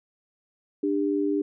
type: tone pair together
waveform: sine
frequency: 296.6 / 400 Hz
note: D4 / G4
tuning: +17 / +35 cents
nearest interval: perfect fourth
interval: 518 cents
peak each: -24 / -26 dBFS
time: 0.83-1.42 s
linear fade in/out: 5 ms
effects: none